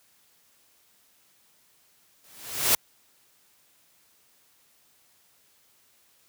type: noise with exponential growth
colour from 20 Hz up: white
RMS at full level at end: -18 dBFS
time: 2.24-2.75 s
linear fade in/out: 2 ms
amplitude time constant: 110 ms
effects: white hiss -63 dBFS RMS until 6.28 s + high-pass 60 Hz 12 dB/octave